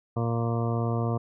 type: harmonic tone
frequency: 116.54 Hz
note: A#2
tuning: in tune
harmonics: 1 / 2 / 3 / 4 / 5 / 6 / 8 / 9 / 10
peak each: -26 / -32 / -36 / -34 / -39 / -36 / -42 / -41 / -40 dBFS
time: 0.16-1.18 s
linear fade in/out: 10 ms
effects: none